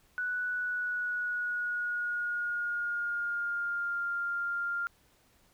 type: tone with pitch glide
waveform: sine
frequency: 1480 to 1397.7 Hz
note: F#6 to F6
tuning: 0 to +1 cents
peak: -30 dBFS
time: 0.18-4.87 s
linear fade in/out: 0 ms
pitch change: -99 cents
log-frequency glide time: 0.46-4.03 s
effects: pink hiss -66 dBFS RMS until 5.53 s